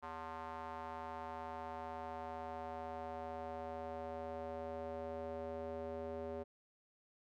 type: tone with band-pass filter sweep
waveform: square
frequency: 81.1 Hz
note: E2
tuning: 28 cents flat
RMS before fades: -45 dBFS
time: 0.02-6.44 s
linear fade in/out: 20 ms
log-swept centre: 1000 to 500 Hz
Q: 2.7
effects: none